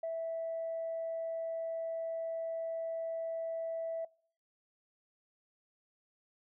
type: tone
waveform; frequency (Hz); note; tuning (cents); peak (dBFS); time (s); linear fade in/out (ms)
sine; 657; E5; -6; -33; 0.03-4.05; 5
effects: noise-tail reverb RT60 0.5 s tail -24 dB re dry + tanh soft clip ceiling -30 dBFS